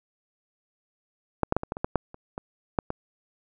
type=clicks; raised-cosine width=1 ms; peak=-7 / -7 / -8 / -17 / -14 / -20 / -11 / -7 / -28 / -19 / -8 / -15 dBFS; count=12; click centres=1.433 / 1.524 / 1.566 / 1.634 / 1.721 / 1.769 / 1.845 / 1.957 / 2.144 / 2.379 / 2.788 / 2.904 s; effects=none